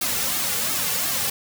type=noise with flanger; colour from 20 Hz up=white; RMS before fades=-24 dBFS; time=0.01-1.3 s; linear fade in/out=5 ms; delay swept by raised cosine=2 to 3.2 ms; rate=2.8 Hz; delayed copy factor=-0.8; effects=none